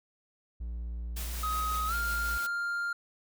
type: tone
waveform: triangle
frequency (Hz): 58.27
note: A#1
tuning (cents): 0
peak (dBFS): -32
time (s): 0.6-2.38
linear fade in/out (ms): 10
type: noise with tremolo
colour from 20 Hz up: white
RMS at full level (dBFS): -40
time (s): 1.16-2.47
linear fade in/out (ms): 10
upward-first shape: sine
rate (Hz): 5.5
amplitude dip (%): 25
type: tone with pitch glide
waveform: triangle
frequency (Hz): 1261 to 1399.2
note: D#6 to F6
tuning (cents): +23 to +3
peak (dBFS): -28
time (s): 1.43-2.93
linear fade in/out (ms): 5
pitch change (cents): +180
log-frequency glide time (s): 1.87-1.94
effects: none